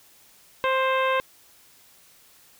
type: harmonic tone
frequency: 525 Hz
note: C5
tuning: 6 cents sharp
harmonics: 1 / 2 / 3 / 4 / 5 / 6 / 7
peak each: -24 / -24 / -29 / -32 / -32 / -38 / -40 dBFS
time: 0.64-1.2 s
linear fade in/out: 0 ms
effects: white hiss -55 dBFS RMS until 2.59 s